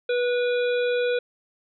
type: harmonic tone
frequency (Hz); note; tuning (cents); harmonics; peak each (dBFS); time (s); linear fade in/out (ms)
488.9; B4; -18; 1 / 3 / 5 / 7 / 8; -21 / -31 / -35 / -38 / -39; 0.09-1.19; 5
effects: none